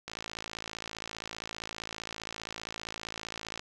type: click train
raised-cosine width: 0.2 ms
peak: -20 dBFS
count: 195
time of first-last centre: 0.08-3.594 s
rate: 55.2 Hz
effects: none